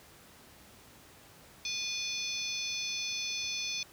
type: harmonic tone with a mistuned harmonic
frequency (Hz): 870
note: A5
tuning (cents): -20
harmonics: 3 / 4 / 5 / 6 / 7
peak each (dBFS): -38 / -39 / -40 / -41 / -41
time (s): 1.65-3.83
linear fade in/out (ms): 2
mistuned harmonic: 3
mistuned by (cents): -100
effects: pink hiss -56 dBFS RMS until 3.92 s + high-pass 60 Hz 12 dB/octave